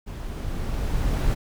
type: noise with level ramp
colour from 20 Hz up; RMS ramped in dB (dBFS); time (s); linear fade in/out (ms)
brown; -33 to -21; 0.06-1.35; 20
effects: none